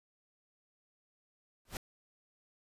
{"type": "noise with exponential growth", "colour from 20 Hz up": "pink", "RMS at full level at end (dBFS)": -34, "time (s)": [1.65, 1.77], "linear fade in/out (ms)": 2, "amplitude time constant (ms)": 24, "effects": ["resampled to 32000 Hz"]}